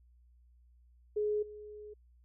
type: tone with level steps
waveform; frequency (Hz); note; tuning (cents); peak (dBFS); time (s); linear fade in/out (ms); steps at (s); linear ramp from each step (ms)
sine; 420.4; G#4; +21; -29 / -45; 1.16-1.94; 10; 1.42; 10
effects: added 60 Hz sine -60 dBFS peak until 2.24 s